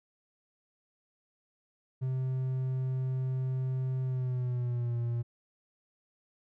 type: tone with pitch glide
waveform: triangle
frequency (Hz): 130 to 118.52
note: C3 to A#2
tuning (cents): -11 to +29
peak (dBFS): -27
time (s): 2.01-5.23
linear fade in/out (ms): 20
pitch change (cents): -160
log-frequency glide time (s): 4.03-4.97
effects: none